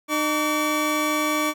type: tone pair together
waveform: 25% pulse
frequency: 304.1 / 1148 Hz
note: D#4 / D6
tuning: -40 / -40 cents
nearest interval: octave + major seventh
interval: 2300 cents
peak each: -20 dBFS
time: 0.08-1.54 s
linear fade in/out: 50 ms
effects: none